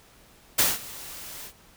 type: noise with ADSR envelope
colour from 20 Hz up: white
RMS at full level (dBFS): -19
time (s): 0.58-1.53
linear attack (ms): 12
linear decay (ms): 190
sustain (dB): -21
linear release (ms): 77
effects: pink hiss -55 dBFS RMS until 1.76 s